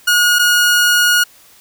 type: tone pair in turn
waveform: sawtooth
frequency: 1442 / 1442 Hz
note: F#6 / F#6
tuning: -45 / -45 cents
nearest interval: unison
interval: 0 cents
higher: neither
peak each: -6 dBFS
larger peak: neither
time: 0.07-0.39 / 0.39-1.24 s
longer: second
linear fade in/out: 10 ms
effects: white hiss -46 dBFS RMS until 1.6 s